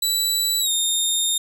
20% pulse tone with pitch glide, 3951 to 3665 Hz, B7 to A#7, 0 to -30 cents, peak -13 dBFS, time 0.02-1.38 s, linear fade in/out 5 ms, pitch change -130 cents, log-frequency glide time 0.6-0.71 s, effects none

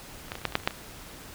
clicks, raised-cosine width 0.3 ms, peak -29 / -16 / -19 / -30 / -29 / -9 / -24 / -6 / -30 / -29 / -6 / -23 dBFS, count 12, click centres 0.283 / 0.319 / 0.354 / 0.385 / 0.416 / 0.453 / 0.523 / 0.554 / 0.6 / 0.635 / 0.675 / 0.708 s, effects pink hiss -45 dBFS RMS until 1.34 s

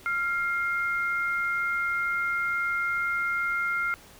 sine tone pair together, 1388.9 / 2125 Hz, F6 / C7, -10 / +26 cents, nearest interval perfect fifth, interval 736 cents, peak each -26 / -30 dBFS, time 0.06-3.94 s, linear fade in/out 0 ms, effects pink hiss -51 dBFS RMS until 4.19 s

